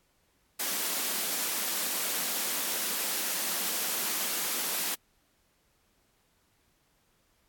white high-pass noise, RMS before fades -31 dBFS, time 0.59-4.95 s, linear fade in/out 10 ms, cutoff 170 Hz, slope 96 dB/octave, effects pink hiss -70 dBFS RMS until 7.48 s + AAC 64 kbps

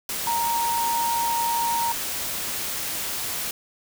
sine tone in noise, 932.3 Hz, A#5, in tune, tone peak -22 dBFS, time 0.27-1.92 s, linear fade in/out 2 ms, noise white, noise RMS -29 dBFS, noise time 0.09-3.51 s, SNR +4 dB, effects none

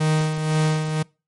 45% pulse tone with tremolo, 155.56 Hz, D#3, in tune, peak -16 dBFS, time 0-1.03 s, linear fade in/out 10 ms, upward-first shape sine, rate 2 Hz, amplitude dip 55%, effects noise-tail reverb RT60 0.3 s tail -25 dB re dry + MP3 48 kbps

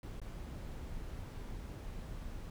brown noise with dropouts, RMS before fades -44 dBFS, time 0.03-2.5 s, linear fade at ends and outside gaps 2 ms, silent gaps 0.201-0.216 s, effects none

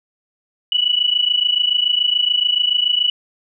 sine tone pair together, 2936 / 2963 Hz, F#7 / F#7, -14 / +2 cents, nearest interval unison, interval 16 cents, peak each -17 dBFS, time 0.72-3.1 s, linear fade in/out 2 ms, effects none

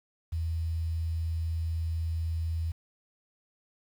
sine tone with quantisation, 82 Hz, E2, 9 cents flat, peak -28 dBFS, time 0.32-2.72 s, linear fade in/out 10 ms, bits 9, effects none

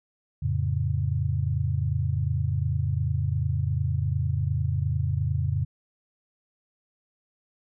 sine chord, F augmented, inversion none, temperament equal, 87.31 / 110 / 138.59 Hz, F2 / A2 / C#3, 0 / 0 / 0 cents, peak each -27 / -28 / -27 dBFS, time 0.42-5.65 s, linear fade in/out 10 ms, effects none

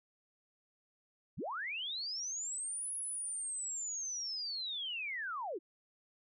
sine linear two-way sweep, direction up then down, 59 to 10548 to 293.9 Hz, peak -37 dBFS, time 1.37-5.59 s, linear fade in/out 20 ms, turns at 2.95 s, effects none

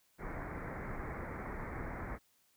pink low-pass noise, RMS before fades -42 dBFS, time 0.18-2.19 s, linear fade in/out 50 ms, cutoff 2200 Hz, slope 96 dB/octave, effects white hiss -72 dBFS RMS until 2.56 s

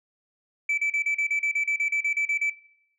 sine tone bursts, 2314 Hz, D7, 26 cents flat, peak -19 dBFS, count 15, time 0.69-2.5 s, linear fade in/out 5 ms, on 88 ms, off 35 ms, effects noise-tail reverb RT60 0.7 s tail -19 dB re dry + tanh soft clip ceiling -20 dBFS

